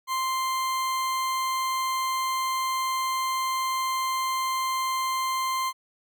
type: tone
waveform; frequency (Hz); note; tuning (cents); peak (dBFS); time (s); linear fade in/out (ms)
40% pulse; 1046.5; C6; 0; -24; 0.07-5.73; 50
effects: none